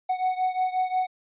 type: beating tone pair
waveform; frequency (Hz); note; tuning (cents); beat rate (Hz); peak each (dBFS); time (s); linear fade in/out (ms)
triangle; 740 / 745.6; F#5 / F#5; 0 / +13; 5.6; -23 / -26; 0.09-1.07; 10
effects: resampled to 8000 Hz